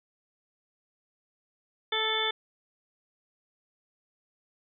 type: harmonic tone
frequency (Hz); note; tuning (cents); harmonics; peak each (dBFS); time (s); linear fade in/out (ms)
438.7; A4; -5; 1 / 2 / 3 / 4 / 5 / 7 / 8; -34 / -35 / -36 / -35 / -35 / -38 / -29; 1.92-2.31; 5
effects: none